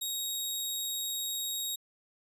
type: tone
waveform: 15% pulse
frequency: 3772 Hz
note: A#7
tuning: 20 cents sharp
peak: -25 dBFS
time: 0.01-1.76 s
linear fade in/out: 10 ms
effects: resampled to 32000 Hz